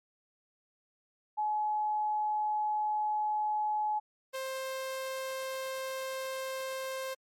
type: tone pair in turn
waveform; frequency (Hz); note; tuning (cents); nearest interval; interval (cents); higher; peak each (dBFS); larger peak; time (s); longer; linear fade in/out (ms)
sine / sawtooth; 849 / 527.4; G#5 / C5; +38 / +14; minor sixth; 824; first; -28 / -31; first; 1.37-4 / 4.33-7.15; second; 20
effects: MP3 64 kbps